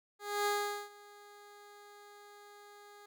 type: tone with ADSR envelope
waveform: 15% pulse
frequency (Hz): 411.2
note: G#4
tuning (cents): -17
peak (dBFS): -23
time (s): 0.19-3.06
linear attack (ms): 270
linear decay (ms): 430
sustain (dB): -24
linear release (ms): 5
effects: none